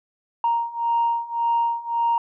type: beating tone pair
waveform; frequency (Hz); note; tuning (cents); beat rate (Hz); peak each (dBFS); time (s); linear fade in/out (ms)
sine; 932.3 / 934.1; A#5 / A#5; 0 / +3; 1.8; -23 / -21; 0.44-2.18; 2
effects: tanh soft clip ceiling -13 dBFS